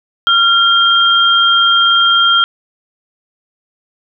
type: tone pair together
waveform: sine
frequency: 1381 / 3202 Hz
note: F6 / G7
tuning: -20 / +36 cents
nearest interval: octave + minor third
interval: 1456 cents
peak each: -10 dBFS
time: 0.27-2.44 s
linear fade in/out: 0 ms
effects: none